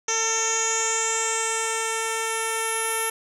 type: tone with low-pass filter sweep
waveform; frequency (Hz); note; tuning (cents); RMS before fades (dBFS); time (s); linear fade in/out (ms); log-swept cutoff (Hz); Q
10% pulse; 448.8; A4; +34; -25; 0.08-3.1; 5; 6100 to 11000; 8.9
effects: none